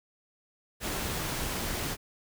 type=noise; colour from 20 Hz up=pink; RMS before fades=-33 dBFS; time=0.8-1.97 s; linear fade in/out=50 ms; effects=none